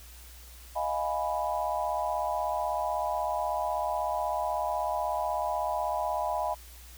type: chord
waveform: sine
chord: F half-diminished seventh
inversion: third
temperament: equal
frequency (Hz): 622.3 / 698.5 / 830.6 / 987.8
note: Eb5 / F5 / Ab5 / Cb6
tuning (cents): 0 / 0 / 0 / 0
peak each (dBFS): -33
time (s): 0.75-6.55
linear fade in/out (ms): 20
effects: added 60 Hz sine -48 dBFS peak until 6.97 s + white hiss -52 dBFS RMS until 6.97 s